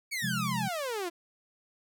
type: exponential sweep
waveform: sawtooth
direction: down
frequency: 2300 to 329.6 Hz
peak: -28 dBFS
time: 0.11-1.1 s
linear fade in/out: 20 ms
type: chord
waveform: sine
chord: F minor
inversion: second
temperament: equal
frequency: 130.81 / 174.61 / 207.7 Hz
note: C3 / F3 / Ab3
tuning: 0 / 0 / 0 cents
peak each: -35 dBFS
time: 0.22-0.69 s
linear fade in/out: 20 ms
effects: none